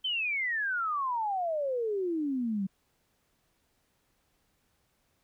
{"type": "exponential sweep", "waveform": "sine", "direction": "down", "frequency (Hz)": [3136, 186.7], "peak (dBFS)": -28, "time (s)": [0.04, 2.67], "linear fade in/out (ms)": 10, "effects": ["pink hiss -73 dBFS RMS until 5.23 s"]}